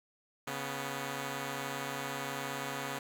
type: tone pair together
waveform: 5% pulse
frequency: 138.57 / 246.9 Hz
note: C#3 / B3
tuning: 0 / 0 cents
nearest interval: minor seventh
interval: 1000 cents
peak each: -27 / -28 dBFS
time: 0.47-2.99 s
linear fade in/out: 5 ms
effects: none